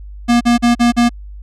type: tone bursts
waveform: square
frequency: 238.3 Hz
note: A#3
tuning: 38 cents sharp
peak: -9 dBFS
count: 5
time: 0.28-1.094 s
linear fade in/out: 20 ms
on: 130 ms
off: 41 ms
effects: added 50 Hz sine -29 dBFS peak until 1.42 s + low-pass 8000 Hz 12 dB/octave